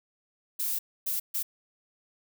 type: noise bursts at uneven times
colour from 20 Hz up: violet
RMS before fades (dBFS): -30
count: 3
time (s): 0.59-0.79 / 1.06-1.2 / 1.34-1.43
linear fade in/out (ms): 10
effects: none